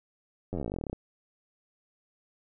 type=slowing click train; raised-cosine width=2 ms; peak=-21 dBFS; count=22; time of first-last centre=0.53-0.93 s; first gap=10 ms; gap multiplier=1.06; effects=none